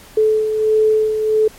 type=beating tone pair; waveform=sine; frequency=433.2 / 434.7 Hz; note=A4 / A4; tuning=-27 / -21 cents; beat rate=1.5 Hz; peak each=-12 / -21 dBFS; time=0.17-1.48 s; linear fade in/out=5 ms; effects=pink hiss -42 dBFS RMS until 1.58 s + MP3 64 kbps